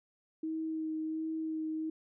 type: tone with vibrato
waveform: sine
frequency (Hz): 316.9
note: D#4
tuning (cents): +32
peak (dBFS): -33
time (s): 0.43-1.9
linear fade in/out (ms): 5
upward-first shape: sine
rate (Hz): 1.4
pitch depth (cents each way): 14
effects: none